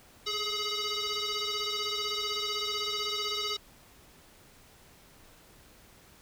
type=tone with frequency modulation; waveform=sine; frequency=429.9 Hz; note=A4; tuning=40 cents flat; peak=-28 dBFS; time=0.26-3.57 s; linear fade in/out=10 ms; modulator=844 Hz; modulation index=5.9; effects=tanh soft clip ceiling -28 dBFS + pink hiss -57 dBFS RMS until 6.21 s